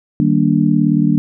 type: chord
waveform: sine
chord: Eb major seventh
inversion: none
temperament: just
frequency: 155.56 / 194.45 / 233.3 / 291.7 Hz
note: Eb3 / G3 / Bb3 / D4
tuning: 0 / -14 / +2 / -12 cents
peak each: -16 dBFS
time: 0.2-1.18 s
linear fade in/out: 0 ms
effects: none